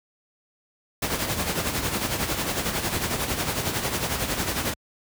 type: noise with tremolo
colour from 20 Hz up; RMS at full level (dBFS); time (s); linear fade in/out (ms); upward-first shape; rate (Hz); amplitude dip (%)
pink; -24; 1.02-4.74; 5; sine; 11; 55
effects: high-pass 60 Hz 12 dB/octave